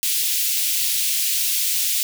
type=high-pass noise; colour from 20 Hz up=white; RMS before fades=-21 dBFS; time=0.03-2.03 s; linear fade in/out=0 ms; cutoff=2500 Hz; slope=24 dB/octave; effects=none